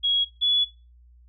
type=tone pair in turn; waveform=sine; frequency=3315 / 3410 Hz; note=G#7 / G#7; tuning=-4 / +45 cents; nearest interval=unison; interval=49 cents; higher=second; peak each=-19 dBFS; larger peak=neither; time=0.03-0.25 / 0.41-0.65 s; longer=second; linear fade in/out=20 ms; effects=noise-tail reverb RT60 0.3 s tail -19 dB re dry + added 60 Hz sine -50 dBFS peak until 1.28 s